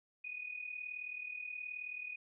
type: tone with amplitude modulation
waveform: sine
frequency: 2480 Hz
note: D#7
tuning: 6 cents flat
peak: -38 dBFS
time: 0.24-2.16 s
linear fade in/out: 10 ms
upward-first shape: sine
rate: 38.8 Hz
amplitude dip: 70%
effects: none